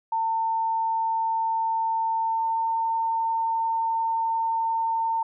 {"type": "tone with pitch glide", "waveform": "sine", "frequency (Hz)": [900, 905.7], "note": ["A5", "A5"], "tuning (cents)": [39, 50], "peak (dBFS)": -22, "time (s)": [0.12, 5.23], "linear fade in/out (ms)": 5, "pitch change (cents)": 11, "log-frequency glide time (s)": [2.21, 2.72], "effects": []}